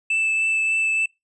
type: tone with vibrato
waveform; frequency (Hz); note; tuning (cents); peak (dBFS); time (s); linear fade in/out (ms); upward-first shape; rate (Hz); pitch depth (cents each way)
triangle; 2637; E7; 0; -17; 0.1-1.06; 5; triangle; 3.4; 9
effects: noise-tail reverb RT60 0.2 s tail -24 dB re dry + resampled to 24000 Hz